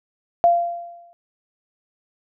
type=tone with exponential decay; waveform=sine; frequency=690 Hz; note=F5; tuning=21 cents flat; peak=-9 dBFS; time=0.44-1.13 s; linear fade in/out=0 ms; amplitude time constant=150 ms; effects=none